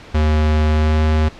square tone with pitch glide, 76.8 to 77.69 Hz, D#2 to D#2, -22 to -2 cents, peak -13 dBFS, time 0.14-1.29 s, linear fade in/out 10 ms, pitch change +20 cents, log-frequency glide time 0.66-1.01 s, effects pink hiss -39 dBFS RMS until 1.39 s + low-pass 4000 Hz 12 dB/octave

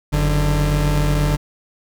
40% pulse tone pair together, 46.74 / 148.4 Hz, F#1 / D3, +18 / +18 cents, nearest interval octave + minor sixth, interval 2000 cents, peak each -17 dBFS, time 0.12-1.37 s, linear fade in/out 20 ms, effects none

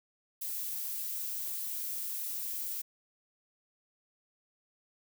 violet noise, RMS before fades -37 dBFS, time 0.41-2.82 s, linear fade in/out 10 ms, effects none

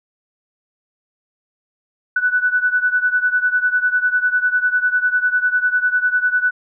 sine beating tone pair, 1484 / 1494 Hz, F#6 / F#6, +5 / +16 cents, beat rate 10 Hz, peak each -16 / -19 dBFS, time 2.16-6.51 s, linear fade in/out 5 ms, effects none

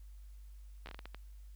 slowing click train, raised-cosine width 0.3 ms, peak -30 dBFS, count 8, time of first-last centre 0.86-1.146 s, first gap 12 ms, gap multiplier 1.4, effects added 50 Hz sine -49 dBFS peak until 1.55 s + white hiss -72 dBFS RMS until 1.55 s

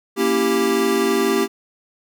square chord, A# diminished seventh, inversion none, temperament equal, 233.1 / 277.2 / 329.6 / 392 Hz, A#3 / C#4 / E4 / G4, 0 / 0 / 0 / 0 cents, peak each -24 / -25 / -25 / -19 dBFS, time 0.16-1.48 s, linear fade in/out 50 ms, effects none

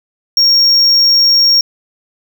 triangle tone, 5560 Hz, F8, 9 cents flat, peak -5 dBFS, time 0.37-1.61 s, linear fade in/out 2 ms, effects none

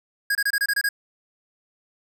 square tone bursts, 1641 Hz, G#6, 21 cents flat, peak -20 dBFS, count 8, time 0.3-0.89 s, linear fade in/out 5 ms, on 51 ms, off 26 ms, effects none

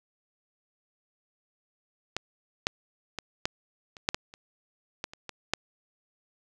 clicks, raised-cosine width 0.2 ms, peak -12 / -7 / -16 / -9 / -28 / -6 / -9 / -29 / -15 / -26 / -20 / -7 dBFS, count 12, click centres 2.166 / 2.669 / 3.187 / 3.455 / 3.968 / 4.089 / 4.145 / 4.339 / 5.041 / 5.135 / 5.293 / 5.536 s, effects none

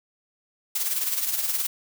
blue noise with tremolo, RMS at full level -24 dBFS, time 0.75-1.67 s, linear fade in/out 5 ms, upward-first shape sine, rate 19 Hz, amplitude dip 55%, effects none

